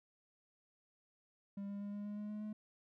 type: tone with pitch steps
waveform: triangle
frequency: 199.5 / 201.4 / 203.2 / 205.1 / 207 / 208.9 / 210.9 / 212.8 Hz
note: G3 / G3 / G#3 / G#3 / G#3 / G#3 / G#3 / G#3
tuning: +31 / +47 / -38 / -21 / -5 / +10 / +27 / +42 cents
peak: -39 dBFS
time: 1.57-2.53 s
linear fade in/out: 5 ms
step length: 120 ms
effects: none